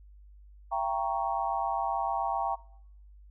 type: chord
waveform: sine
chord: E diminished seventh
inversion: none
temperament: equal with one note detuned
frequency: 676.6 / 784 / 932.3 / 1108.7 Hz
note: E5 / G5 / Bb5 / Db6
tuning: +45 / 0 / 0 / 0 cents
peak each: -35 / -31 / -32 / -35 dBFS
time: 0.71-2.56 s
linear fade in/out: 20 ms
effects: noise-tail reverb RT60 0.7 s tail -21 dB re dry + added 50 Hz sine -50 dBFS peak until 3.3 s

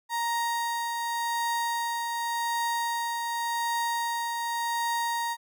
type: tone with tremolo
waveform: 35% pulse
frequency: 935 Hz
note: A#5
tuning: 5 cents sharp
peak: -24 dBFS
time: 0.09-5.37 s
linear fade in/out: 50 ms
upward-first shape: triangle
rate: 0.88 Hz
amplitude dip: 35%
effects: none

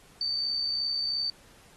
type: tone with amplitude modulation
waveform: sine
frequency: 4573 Hz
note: D8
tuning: 47 cents flat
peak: -25 dBFS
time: 0.21-1.3 s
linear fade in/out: 2 ms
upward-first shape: sine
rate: 62.9 Hz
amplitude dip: 40%
effects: pink hiss -57 dBFS RMS until 1.76 s + AAC 32 kbps

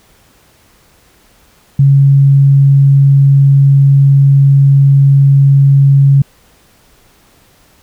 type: tone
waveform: sine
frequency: 138.59 Hz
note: C#3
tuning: in tune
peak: -3 dBFS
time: 1.79-6.22 s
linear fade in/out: 5 ms
effects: pink hiss -48 dBFS RMS until 7.82 s

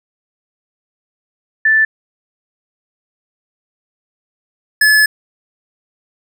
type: tone pair in turn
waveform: sine / square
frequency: 1760 / 1718.8 Hz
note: A6 / A6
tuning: 0 / -41 cents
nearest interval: unison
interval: 41 cents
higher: first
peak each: -8 dBFS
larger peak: neither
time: 1.65-1.85 / 4.81-5.06 s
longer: second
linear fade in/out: 5 ms
effects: none

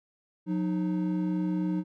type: tone pair together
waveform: triangle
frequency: 180.58 / 308.9 Hz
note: F#3 / D#4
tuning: -42 / -12 cents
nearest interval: major sixth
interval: 930 cents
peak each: -26 / -28 dBFS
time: 0.46-1.84 s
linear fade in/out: 50 ms
effects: none

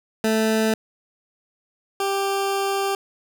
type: tone pair in turn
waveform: 20% pulse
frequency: 220 / 393.4 Hz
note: A3 / G4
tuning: 0 / +6 cents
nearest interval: minor seventh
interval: 1006 cents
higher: second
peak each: -13 / -16 dBFS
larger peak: first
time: 0.24-0.74 / 2-2.95 s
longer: second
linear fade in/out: 2 ms
effects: none

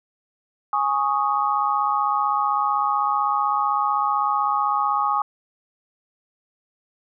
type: chord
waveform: sine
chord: Ab suspended fourth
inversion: none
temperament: equal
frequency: 830.6 / 1108.7 / 1244.5 Hz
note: Ab5 / Db6 / Eb6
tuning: 0 / 0 / 0 cents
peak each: -23 dBFS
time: 0.73-5.22 s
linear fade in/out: 2 ms
effects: none

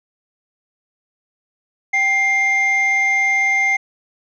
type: tone pair together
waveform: triangle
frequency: 784 / 2106 Hz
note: G5 / C7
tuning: 0 / +11 cents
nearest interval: octave + perfect fourth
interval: 1711 cents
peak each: -21 / -12 dBFS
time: 1.93-3.77 s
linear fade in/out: 10 ms
effects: tanh soft clip ceiling -6 dBFS + resampled to 16000 Hz

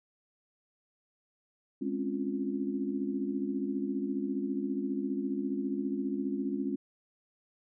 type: chord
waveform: sine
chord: Db major seventh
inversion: second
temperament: equal with one note detuned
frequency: 207.7 / 262.4 / 277.2 / 349.2 Hz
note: Ab3 / C4 / Db4 / F4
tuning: 0 / +5 / 0 / 0 cents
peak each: -36 / -36 / -34 / -38 dBFS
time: 1.81-6.76 s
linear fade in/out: 10 ms
effects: none

